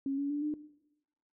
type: tone with pitch steps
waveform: sine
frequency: 273.8 / 282.5 / 291.4 / 300.7 Hz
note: C#4 / C#4 / D4 / D4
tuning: -21 / +33 / -13 / +41 cents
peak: -30 dBFS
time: 0.06-0.54 s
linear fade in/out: 2 ms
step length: 120 ms
effects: noise-tail reverb RT60 0.9 s tail -18 dB re dry